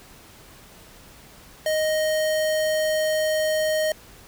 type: tone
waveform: square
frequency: 622.3 Hz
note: D#5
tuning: in tune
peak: -21 dBFS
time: 1.66-3.92 s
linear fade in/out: 2 ms
effects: pink hiss -48 dBFS RMS until 4.27 s